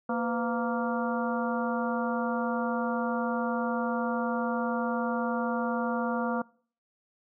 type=harmonic tone with a mistuned harmonic; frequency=233.1 Hz; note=A#3; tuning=in tune; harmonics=1 / 2 / 3 / 4 / 5 / 6; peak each=-30 / -33 / -35 / -36 / -37 / -38 dBFS; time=0.09-6.42 s; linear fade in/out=5 ms; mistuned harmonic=2; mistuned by=+130 cents; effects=noise-tail reverb RT60 0.5 s tail -24 dB re dry